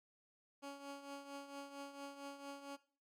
15% pulse tone with tremolo, 280 Hz, C#4, 18 cents sharp, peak -39 dBFS, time 0.62-2.77 s, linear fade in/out 20 ms, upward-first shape triangle, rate 4.4 Hz, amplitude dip 70%, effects noise-tail reverb RT60 0.4 s tail -17 dB re dry + low-pass 11000 Hz 12 dB/octave

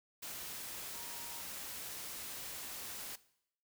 sine tone in noise, 940 Hz, A#5, 14 cents sharp, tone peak -55 dBFS, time 0.94-1.42 s, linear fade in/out 10 ms, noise white, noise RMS -45 dBFS, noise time 0.22-3.16 s, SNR -13 dB, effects noise-tail reverb RT60 0.7 s tail -18 dB re dry

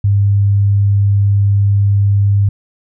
sine tone, 100.5 Hz, G2, 44 cents sharp, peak -8 dBFS, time 0.04-2.49 s, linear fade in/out 5 ms, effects none

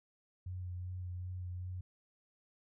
sine tone with vibrato, 90.5 Hz, F#2, 38 cents flat, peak -39 dBFS, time 0.46-1.81 s, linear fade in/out 5 ms, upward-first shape sine, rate 2.6 Hz, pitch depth 19 cents each way, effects none

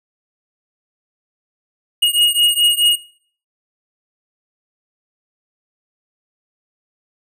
square beating tone pair, 2872 / 2876.7 Hz, F7 / F#7, +48 / -49 cents, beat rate 4.7 Hz, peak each -15 dBFS, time 2.02-2.96 s, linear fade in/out 10 ms, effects noise-tail reverb RT60 0.5 s tail -18 dB re dry

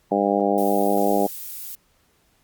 harmonic tone, 100.6 Hz, G2, 45 cents sharp, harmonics 2 / 3 / 4 / 5 / 6 / 7 / 8, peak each -25 / -25 / -25 / -25 / -25 / -25 / -25 dBFS, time 0.11-1.27 s, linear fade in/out 10 ms
violet noise, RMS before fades -34 dBFS, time 0.58-1.75 s, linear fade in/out 0 ms
effects pink hiss -63 dBFS RMS until 2.43 s + Opus 48 kbps

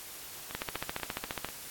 two click trains, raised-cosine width 0.3 ms, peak -24 / -17 dBFS, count 5 / 14, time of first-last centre 0.51-1.488 / 0.55-1.447 s, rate 4.09 / 14.5 Hz, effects white hiss -45 dBFS RMS until 1.7 s + AAC 64 kbps

